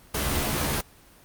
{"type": "noise with comb filter", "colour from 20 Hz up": "pink", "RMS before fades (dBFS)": -26, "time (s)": [0.14, 0.81], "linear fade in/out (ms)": 5, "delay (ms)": 14, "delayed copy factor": 0.95, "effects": ["pink hiss -53 dBFS RMS until 1.24 s", "Opus 24 kbps"]}